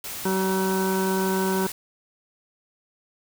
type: noise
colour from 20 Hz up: white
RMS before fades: -34 dBFS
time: 0.04-1.72 s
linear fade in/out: 2 ms
type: harmonic tone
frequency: 190 Hz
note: F#3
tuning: 46 cents sharp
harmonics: 1 / 2 / 3 / 4 / 5 / 6 / 7 / 8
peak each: -25 / -25 / -38 / -40 / -29 / -42 / -41 / -35 dBFS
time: 0.25-1.67 s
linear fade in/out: 5 ms
effects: none